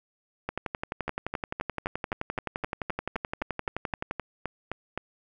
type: two click trains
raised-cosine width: 0.5 ms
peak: -16 / -15 dBFS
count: 16 / 43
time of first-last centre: 1.08-4.976 / 0.49-4.111 s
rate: 3.85 / 11.6 Hz
effects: none